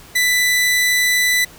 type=tone; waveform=sawtooth; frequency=1988 Hz; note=B6; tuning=11 cents sharp; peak=-10 dBFS; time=0.15-1.45 s; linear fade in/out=10 ms; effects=pink hiss -42 dBFS RMS until 1.58 s